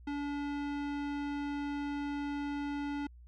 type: tone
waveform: square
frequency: 287.2 Hz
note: D4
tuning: 39 cents flat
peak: -35 dBFS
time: 0.07-3.07 s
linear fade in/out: 5 ms
effects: added 60 Hz sine -51 dBFS peak until 3.27 s + low-pass 3000 Hz 12 dB/octave